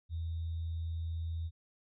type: tone with sample-and-hold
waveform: sine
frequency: 82.41 Hz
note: E2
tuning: in tune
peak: -34 dBFS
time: 0.09-1.51 s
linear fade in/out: 50 ms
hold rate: 3675 Hz
effects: resampled to 11025 Hz